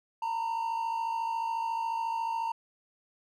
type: tone pair together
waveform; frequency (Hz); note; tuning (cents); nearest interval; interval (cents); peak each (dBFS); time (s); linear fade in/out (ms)
triangle; 910 / 964.1; A#5 / B5; -42 / -42; minor second; 100; -28 / -36; 0.22-2.52; 5
effects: none